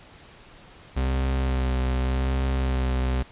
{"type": "tone with vibrato", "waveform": "40% pulse", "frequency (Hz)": 65, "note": "C2", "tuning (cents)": -11, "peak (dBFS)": -21, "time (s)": [0.96, 3.23], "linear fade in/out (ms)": 10, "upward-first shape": "sine", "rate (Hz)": 0.85, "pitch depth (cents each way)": 25, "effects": ["pink hiss -49 dBFS RMS until 3.31 s", "resampled to 8000 Hz"]}